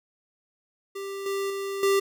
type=tone with level steps; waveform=square; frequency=393.9 Hz; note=G4; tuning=8 cents sharp; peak=-33 / -27 / -30 / -20 dBFS; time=0.95-2 s; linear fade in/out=10 ms; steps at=1.26 / 1.5 / 1.83 s; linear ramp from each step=2 ms; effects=none